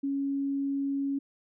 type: tone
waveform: sine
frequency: 277.2 Hz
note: C#4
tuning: in tune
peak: -27 dBFS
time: 0.03-1.19 s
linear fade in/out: 10 ms
effects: none